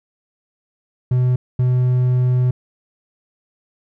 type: tone bursts at uneven times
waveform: triangle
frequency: 125.7 Hz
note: B2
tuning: 31 cents sharp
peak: -11 dBFS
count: 2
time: 1.11-1.36 / 1.59-2.51 s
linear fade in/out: 5 ms
effects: none